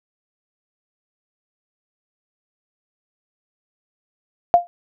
sine tone with exponential decay, 698.5 Hz, F5, in tune, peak -4 dBFS, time 4.54-4.67 s, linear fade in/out 0 ms, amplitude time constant 28 ms, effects none

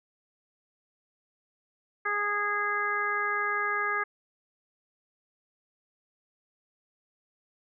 harmonic tone, 412.5 Hz, G#4, 12 cents flat, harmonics 1 / 2 / 3 / 4 / 5, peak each -37 / -39 / -30 / -30 / -34 dBFS, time 2.05-4.04 s, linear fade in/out 10 ms, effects none

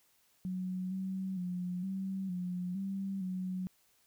sine tone with pitch steps, 184.4 / 189.6 / 179.5 / 191.7 / 179.7 / 194.5 / 184.8 Hz, F#3 / F#3 / F3 / G3 / F3 / G3 / F#3, -6 / +43 / +48 / -38 / +50 / -13 / -2 cents, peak -34 dBFS, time 0.45-3.67 s, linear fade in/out 0 ms, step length 460 ms, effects white hiss -70 dBFS RMS until 4.06 s

